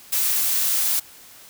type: noise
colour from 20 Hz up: blue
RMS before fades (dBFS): -21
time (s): 0.12-1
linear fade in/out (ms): 10
effects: white hiss -46 dBFS RMS until 1.49 s